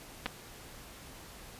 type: clicks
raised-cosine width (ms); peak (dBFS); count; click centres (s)
0.3; -17; 2; 0.259 / 0.263
effects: pink hiss -50 dBFS RMS until 1.59 s + resampled to 32000 Hz